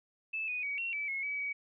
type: tone with pitch steps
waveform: sine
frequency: 2624 / 2482 / 2262 / 2731 / 2305 / 2174 / 2282 / 2266 Hz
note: E7 / D#7 / C#7 / F7 / D7 / C#7 / C#7 / C#7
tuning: -9 / -5 / +34 / -39 / -33 / -34 / +50 / +37 cents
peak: -33 dBFS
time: 0.33-1.53 s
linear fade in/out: 10 ms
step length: 150 ms
effects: none